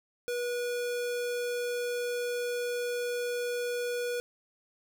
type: tone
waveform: square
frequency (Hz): 485.2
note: B4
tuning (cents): -31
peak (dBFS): -31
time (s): 0.28-4.2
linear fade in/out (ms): 0
effects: none